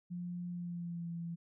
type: tone with pitch glide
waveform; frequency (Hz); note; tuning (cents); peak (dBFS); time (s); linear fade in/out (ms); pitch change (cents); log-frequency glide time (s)
sine; 176.2 to 169.02; F3 to E3; +16 to +44; -38; 0.1-1.36; 20; -72; 0.49-1.11
effects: none